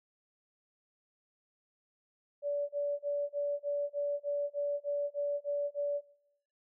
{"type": "tone bursts", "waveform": "sine", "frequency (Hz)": 576, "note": "D5", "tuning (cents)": -34, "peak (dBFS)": -30, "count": 12, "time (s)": [2.42, 6.012], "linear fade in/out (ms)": 50, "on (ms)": 270, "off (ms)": 32, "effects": ["noise-tail reverb RT60 0.7 s tail -19 dB re dry"]}